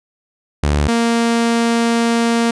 sawtooth tone pair in turn, 73.42 / 232.5 Hz, D2 / A#3, 0 / -4 cents, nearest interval octave + minor sixth, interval 1996 cents, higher second, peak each -9 dBFS, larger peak neither, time 0.63-0.88 / 0.88-2.51 s, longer second, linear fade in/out 5 ms, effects resampled to 22050 Hz

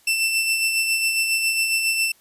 sawtooth tone with tremolo, 2673 Hz, E7, 23 cents sharp, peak -14 dBFS, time 0.07-2.12 s, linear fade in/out 5 ms, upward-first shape sine, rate 7.3 Hz, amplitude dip 40%, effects white hiss -57 dBFS RMS until 2.2 s + resampled to 32000 Hz

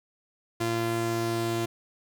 sawtooth tone pair together, 114.6 / 343.7 Hz, A#2 / F4, -29 / -28 cents, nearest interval octave + perfect fifth, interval 1901 cents, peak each -27 / -25 dBFS, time 0.6-1.66 s, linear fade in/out 10 ms, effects none

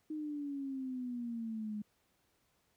sine exponential sweep, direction down, 311.1 to 207.7 Hz, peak -37 dBFS, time 0.1-1.82 s, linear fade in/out 5 ms, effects pink hiss -75 dBFS RMS until 2.76 s + high-pass 60 Hz 12 dB/octave

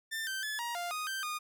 sawtooth tone with pitch steps, 1789 / 1555 / 1721 / 947 / 699 / 1242 / 1562 / 1225 Hz, A6 / G6 / A6 / A#5 / F5 / D#6 / G6 / D#6, +28 / -14 / -39 / +27 / +1 / -3 / -7 / -27 cents, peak -31 dBFS, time 0.11-1.39 s, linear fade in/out 20 ms, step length 160 ms, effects none

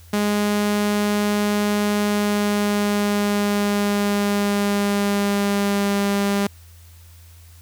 sawtooth tone with pitch glide, 206.9 to 200.7 Hz, G#3 to G3, -6 to +41 cents, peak -14 dBFS, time 0.13-6.47 s, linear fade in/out 5 ms, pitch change -53 cents, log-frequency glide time 2.01-6.06 s, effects added 84 Hz sine -43 dBFS peak until 7.61 s + white hiss -52 dBFS RMS until 7.61 s

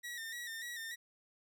sawtooth tone with vibrato, 1864.7 Hz, A#6, in tune, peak -38 dBFS, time 0.03-0.96 s, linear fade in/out 20 ms, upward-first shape square, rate 3.4 Hz, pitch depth 52 cents each way, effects none

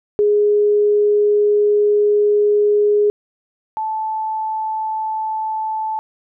sine tone pair in turn, 415.3 / 873.9 Hz, G#4 / A5, 0 / -12 cents, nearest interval octave + minor second, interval 1288 cents, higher second, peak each -11 / -19 dBFS, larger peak first, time 0.19-3.1 / 3.77-5.99 s, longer first, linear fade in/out 0 ms, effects none

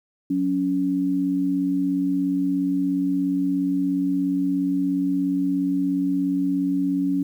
sine tone pair together, 183 / 280 Hz, F#3 / C#4, -19 / +18 cents, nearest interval perfect fifth, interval 737 cents, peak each -27 / -20 dBFS, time 0.3-7.23 s, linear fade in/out 5 ms, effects 9-bit

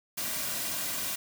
white noise with comb filter, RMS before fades -33 dBFS, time 0.17-1.16 s, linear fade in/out 10 ms, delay 2.3 ms, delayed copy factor -0.5, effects none

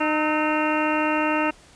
harmonic tone with a mistuned harmonic, 305.6 Hz, D#4, 31 cents flat, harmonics 1 / 2 / 3 / 4 / 5 / 6 / 7 / 8 / 9, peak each -24 / -27 / -26 / -29 / -32 / -34 / -36 / -35 / -29 dBFS, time 0-1.51 s, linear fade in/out 10 ms, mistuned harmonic 4, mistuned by +82 cents, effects pink hiss -51 dBFS RMS until 1.75 s + resampled to 22050 Hz

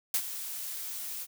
blue noise with ADSR envelope, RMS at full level -26 dBFS, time 0.14-1.27 s, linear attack 3 ms, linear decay 70 ms, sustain -12 dB, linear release 45 ms, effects none

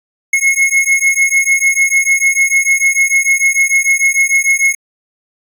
square beating tone pair, 2168 / 2174.7 Hz, C#7 / C#7, -39 / -34 cents, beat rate 6.7 Hz, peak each -13 dBFS, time 0.33-4.75 s, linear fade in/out 5 ms, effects resampled to 32000 Hz

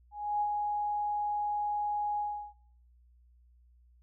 sine tone with ADSR envelope, 830.6 Hz, G#5, in tune, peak -26 dBFS, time 0.11-2.54 s, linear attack 300 ms, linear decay 61 ms, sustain -3 dB, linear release 350 ms, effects noise-tail reverb RT60 0.7 s tail -26 dB re dry + added 60 Hz sine -59 dBFS peak until 4.02 s

